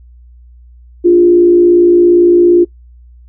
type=tone with frequency modulation; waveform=sine; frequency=349.2 Hz; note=F4; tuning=in tune; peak=-3 dBFS; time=1.04-2.65 s; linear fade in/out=20 ms; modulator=57.5 Hz; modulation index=0.4; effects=noise-tail reverb RT60 0.1 s tail -21 dB re dry + added 60 Hz sine -36 dBFS peak until 3.28 s